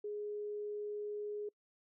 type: tone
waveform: sine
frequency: 416.5 Hz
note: G#4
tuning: 5 cents sharp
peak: -38 dBFS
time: 0.04-1.49 s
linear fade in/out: 5 ms
effects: noise-tail reverb RT60 0.1 s tail -26 dB re dry